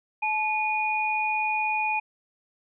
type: tone pair together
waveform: sine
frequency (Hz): 863 / 2456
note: A5 / D#7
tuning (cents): -34 / -23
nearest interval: octave + tritone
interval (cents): 1811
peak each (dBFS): -26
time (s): 0.22-2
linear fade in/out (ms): 10
effects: none